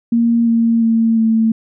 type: tone with pitch steps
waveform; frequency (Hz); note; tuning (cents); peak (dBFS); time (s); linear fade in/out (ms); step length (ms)
sine; 233.1 / 229.9 / 226.7 / 223.6; A#3 / A#3 / A#3 / A3; 0 / -24 / -48 / +28; -10; 0.12-1.52; 5; 350
effects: none